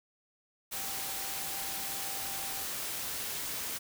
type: tone in noise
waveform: sine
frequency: 784 Hz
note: G5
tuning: in tune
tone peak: -47 dBFS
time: 0.74-2.65 s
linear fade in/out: 20 ms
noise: white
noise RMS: -37 dBFS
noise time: 0.71-3.79 s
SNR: -13 dB
effects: none